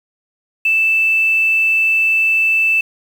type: tone with quantisation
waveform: sine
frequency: 2643 Hz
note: E7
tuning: 4 cents sharp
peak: -11 dBFS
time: 0.65-2.81 s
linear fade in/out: 5 ms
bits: 6
effects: none